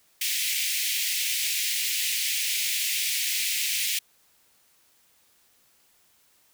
pink high-pass noise, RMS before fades -27 dBFS, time 0.21-3.99 s, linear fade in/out 5 ms, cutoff 2100 Hz, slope 48 dB/octave, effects white hiss -63 dBFS RMS until 6.53 s

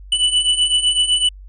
square beating tone pair, 2969 / 2976.9 Hz, F#7 / F#7, +5 / +10 cents, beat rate 7.9 Hz, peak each -20 / -16 dBFS, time 0.12-1.29 s, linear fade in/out 5 ms, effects added 48 Hz sine -35 dBFS peak until 1.48 s + resampled to 24000 Hz

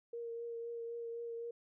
sine tone with vibrato, 466.2 Hz, A#4, in tune, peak -40 dBFS, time 0.13-1.51 s, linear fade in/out 5 ms, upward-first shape triangle, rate 3.9 Hz, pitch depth 19 cents each way, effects none

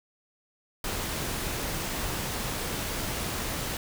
pink noise, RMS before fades -32 dBFS, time 0.84-3.77 s, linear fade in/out 2 ms, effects none

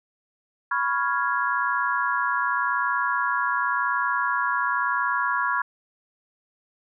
sine chord, C# dominant seventh, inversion third, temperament equal, 987.8 / 1108.7 / 1396.9 / 1661.2 Hz, B5 / C#6 / E#6 / G#6, 0 / 0 / 0 / 0 cents, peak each -27 dBFS, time 0.71-5.62 s, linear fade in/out 5 ms, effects none

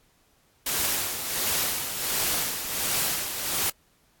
white noise with tremolo, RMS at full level -25 dBFS, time 0.66-3.7 s, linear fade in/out 5 ms, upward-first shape sine, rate 1.4 Hz, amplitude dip 55%, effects pink hiss -64 dBFS RMS until 4.2 s + AAC 64 kbps

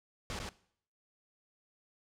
pink noise with echo, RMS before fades -39 dBFS, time 0.3-0.39 s, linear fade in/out 0 ms, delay 100 ms, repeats 1, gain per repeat -2 dB, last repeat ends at 0.49 s, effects noise-tail reverb RT60 0.6 s tail -19 dB re dry + low-pass 7000 Hz 12 dB/octave

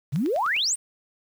sine exponential sweep, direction up, 122.4 to 9397 Hz, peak -21 dBFS, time 0.12-0.76 s, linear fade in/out 20 ms
click train, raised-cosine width 0.2 ms, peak -22 dBFS, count 5, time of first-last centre 0.16-0.564 s, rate 9.9 Hz
effects 8-bit

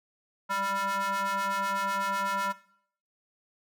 square ring-modulated tone, 196 Hz, G3, in tune, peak -25 dBFS, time 0.49-2.53 s, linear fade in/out 20 ms, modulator 1180 Hz, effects noise-tail reverb RT60 0.6 s tail -18 dB re dry

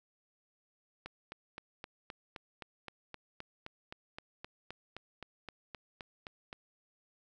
click train, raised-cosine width 0.3 ms, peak -27 dBFS, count 22, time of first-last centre 1.06-6.529 s, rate 3.84 Hz, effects none

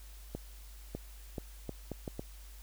accelerating click train, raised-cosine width 2 ms, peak -24 dBFS, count 7, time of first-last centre 0.35-2.194 s, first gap 600 ms, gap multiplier 0.72, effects added 50 Hz sine -48 dBFS peak until 2.62 s + white hiss -58 dBFS RMS until 2.62 s

